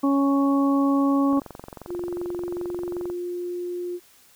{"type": "harmonic tone", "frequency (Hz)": 277.6, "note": "C#4", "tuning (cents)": 3, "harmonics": [1, 2, 3, 4], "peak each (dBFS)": [-18, -29, -33, -28], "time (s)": [0.03, 1.4], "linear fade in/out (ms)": 10}
{"type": "click train", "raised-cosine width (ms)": 1, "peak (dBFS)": -23, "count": 41, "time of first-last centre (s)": [1.33, 3.1], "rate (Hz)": 22.6}
{"type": "tone with pitch glide", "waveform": "sine", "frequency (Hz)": [351.6, 354], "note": ["F4", "F4"], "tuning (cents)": [12, 23], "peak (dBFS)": -27, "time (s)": [1.87, 4], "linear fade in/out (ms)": 50, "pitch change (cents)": 11, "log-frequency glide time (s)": [2.25, 3.69]}
{"effects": ["white hiss -55 dBFS RMS until 4.35 s"]}